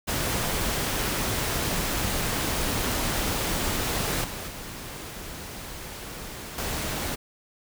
pink noise with level steps, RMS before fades -27 / -35 / -38 / -30 dBFS, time 0.07-7.16 s, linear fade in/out 20 ms, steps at 4.24 / 4.48 / 6.58 s, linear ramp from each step 2 ms, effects none

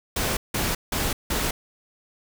pink noise bursts, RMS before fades -25 dBFS, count 4, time 0.16-1.51 s, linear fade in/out 5 ms, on 210 ms, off 170 ms, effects none

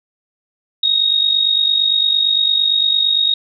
sine tone with amplitude modulation, 3749 Hz, A#7, 9 cents sharp, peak -9 dBFS, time 0.83-3.34 s, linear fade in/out 5 ms, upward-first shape sine, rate 48.8 Hz, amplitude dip 65%, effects none

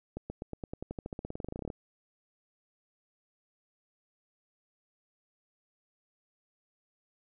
accelerating click train, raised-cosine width 2 ms, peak -24 dBFS, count 25, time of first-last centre 0.17-1.702 s, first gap 130 ms, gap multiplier 0.93, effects none

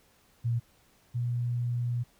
sine tone pair in turn, 117.7 / 120.8 Hz, A#2 / B2, +17 / -38 cents, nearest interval unison, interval 45 cents, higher second, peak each -25 / -27 dBFS, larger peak first, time 0.44-0.6 / 1.14-2.04 s, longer second, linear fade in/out 20 ms, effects pink hiss -64 dBFS RMS until 2.19 s

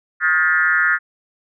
sine tone with frequency modulation, 1591 Hz, G6, 25 cents sharp, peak -13 dBFS, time 0.2-0.99 s, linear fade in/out 50 ms, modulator 166 Hz, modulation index 1.7, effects none

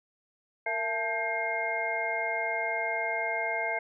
sine tone cluster, 461 / 672 / 876 / 1586 / 2130 Hz, A#4 / E5 / A5 / G6 / C7, -19 / +33 / -8 / +20 / +30 cents, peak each -39 / -33 / -36 / -37 / -31 dBFS, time 0.66-3.79 s, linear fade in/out 5 ms, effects none

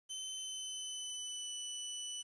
20% pulse tone with pitch glide, 3064 to 2978 Hz, G7 to F#7, -40 to +11 cents, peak -35 dBFS, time 0.09-2.23 s, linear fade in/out 20 ms, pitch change -49 cents, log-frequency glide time 0.36-1.51 s, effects resampled to 22050 Hz + 11-bit

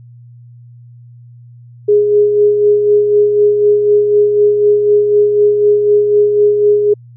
sine tone with tremolo, 415.3 Hz, G#4, in tune, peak -5 dBFS, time 1.88-6.94 s, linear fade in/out 10 ms, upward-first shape sine, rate 4 Hz, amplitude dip 45%, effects added 120 Hz sine -35 dBFS peak until 7.16 s

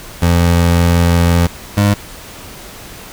25% pulse tone pair in turn, 85.8 / 102.03 Hz, F2 / G#2, -30 / -30 cents, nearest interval minor third, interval 300 cents, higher second, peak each -5 dBFS, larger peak neither, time 0.22-1.47 / 1.77-1.94 s, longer first, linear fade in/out 5 ms, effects pink hiss -33 dBFS RMS until 3.12 s

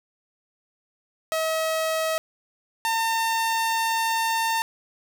sawtooth tone pair in turn, 640 / 905.1 Hz, D#5 / A5, +49 / +49 cents, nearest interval tritone, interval 600 cents, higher second, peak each -19 / -18 dBFS, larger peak second, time 1.32-2.18 / 2.85-4.62 s, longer second, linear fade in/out 0 ms, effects none

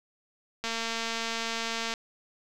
click train, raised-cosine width 0.2 ms, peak -15 dBFS, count 297, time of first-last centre 0.64-1.938 s, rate 228 Hz, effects none

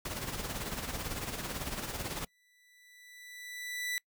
pink noise with tremolo, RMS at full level -36 dBFS, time 0.05-2.25 s, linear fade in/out 5 ms, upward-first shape sine, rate 18 Hz, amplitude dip 55%
sawtooth tone with exponential growth, 1975.5 Hz, B6, in tune, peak -28 dBFS, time 2.27-3.98 s, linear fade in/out 0 ms, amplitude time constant 370 ms
effects noise-tail reverb RT60 0.1 s tail -25 dB re dry

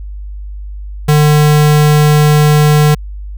square tone, 150 Hz, D3, 37 cents sharp, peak -6 dBFS, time 1.08-2.95 s, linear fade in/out 10 ms, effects added 50 Hz sine -22 dBFS peak until 3.37 s

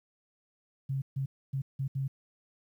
sine tone bursts at uneven times, 135.5 Hz, C#3, 39 cents flat, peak -29 dBFS, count 5, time 0.89-1.02 / 1.16-1.26 / 1.53-1.62 / 1.79-1.88 / 1.95-2.08 s, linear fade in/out 10 ms, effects 11-bit

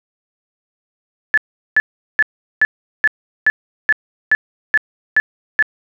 sine tone bursts, 1730 Hz, A6, 30 cents flat, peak -8 dBFS, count 11, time 1.34-5.625 s, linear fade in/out 0 ms, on 35 ms, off 390 ms, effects none

